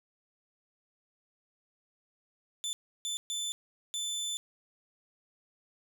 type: tone bursts at uneven times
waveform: 25% pulse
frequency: 3520 Hz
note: A7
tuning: in tune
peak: -29 dBFS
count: 4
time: 2.64-2.73 / 3.05-3.17 / 3.3-3.52 / 3.94-4.37 s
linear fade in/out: 0 ms
effects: none

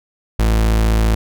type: tone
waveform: 40% pulse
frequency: 55 Hz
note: A1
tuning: in tune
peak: -11 dBFS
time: 0.39-1.15 s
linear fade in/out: 5 ms
effects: none

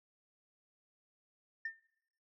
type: tone with exponential decay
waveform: sine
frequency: 1805 Hz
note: A6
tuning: 44 cents sharp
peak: -32 dBFS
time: 1.65-1.77 s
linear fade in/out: 5 ms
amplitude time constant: 25 ms
effects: noise-tail reverb RT60 0.8 s tail -22 dB re dry + tanh soft clip ceiling -32 dBFS

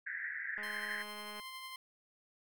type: band-pass noise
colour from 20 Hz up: pink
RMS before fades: -41 dBFS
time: 0.06-1.03 s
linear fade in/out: 10 ms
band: 1600 to 2000 Hz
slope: 96 dB/octave
type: click train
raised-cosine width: 0.5 ms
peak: -35 dBFS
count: 172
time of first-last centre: 0.58-1.398 s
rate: 209 Hz
type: tone with tremolo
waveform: 15% pulse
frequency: 1045 Hz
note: C6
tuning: 2 cents flat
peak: -37 dBFS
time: 0.63-1.76 s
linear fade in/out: 2 ms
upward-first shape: sine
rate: 11 Hz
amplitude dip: 30%
effects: none

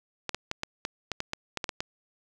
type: clicks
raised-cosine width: 0.2 ms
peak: -13 dBFS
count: 12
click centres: 0.293 / 0.346 / 0.514 / 0.634 / 0.851 / 1.117 / 1.204 / 1.334 / 1.573 / 1.642 / 1.692 / 1.805 s
effects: none

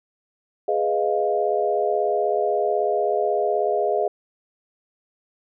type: chord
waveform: sine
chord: F half-diminished seventh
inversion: first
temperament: equal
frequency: 415.3 / 493.9 / 622.3 / 698.5 Hz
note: Ab4 / Cb5 / Eb5 / F5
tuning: 0 / 0 / 0 / 0 cents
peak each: -23 / -28 / -24 / -24 dBFS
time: 0.68-4.08 s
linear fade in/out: 5 ms
effects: none

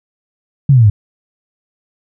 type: exponential sweep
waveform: sine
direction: down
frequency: 146.83 to 98 Hz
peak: -4 dBFS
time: 0.69-0.9 s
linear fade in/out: 5 ms
effects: none

